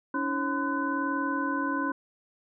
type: tone cluster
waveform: sine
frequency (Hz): 281 / 322 / 542 / 1019 / 1498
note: C#4 / E4 / C#5 / C6 / F#6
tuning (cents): +24 / -41 / -39 / -46 / +21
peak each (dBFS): -30 / -36 / -39 / -31 / -33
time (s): 0.14-1.92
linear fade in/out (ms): 5
effects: none